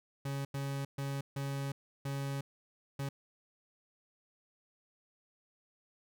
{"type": "tone bursts at uneven times", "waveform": "40% pulse", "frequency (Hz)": 138.59, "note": "C#3", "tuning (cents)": 0, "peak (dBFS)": -34, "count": 6, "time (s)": [[0.25, 0.45], [0.54, 0.85], [0.98, 1.21], [1.36, 1.72], [2.05, 2.41], [2.99, 3.09]], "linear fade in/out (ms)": 5, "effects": []}